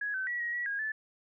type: tone with pitch steps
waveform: sine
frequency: 1669 / 1532 / 1932 / 1894 / 1930 / 1634 / 1743 Hz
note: G#6 / G6 / B6 / A#6 / B6 / G#6 / A6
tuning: +8 / -40 / -39 / +27 / -40 / -29 / -17 cents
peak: -31 dBFS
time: 0.01-0.92 s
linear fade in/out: 5 ms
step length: 130 ms
effects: none